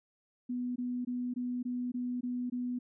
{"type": "tone bursts", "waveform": "sine", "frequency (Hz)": 246.9, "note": "B3", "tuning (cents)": 0, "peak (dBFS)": -32, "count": 8, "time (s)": [0.49, 2.79], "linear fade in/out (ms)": 10, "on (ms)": 270, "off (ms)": 20, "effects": []}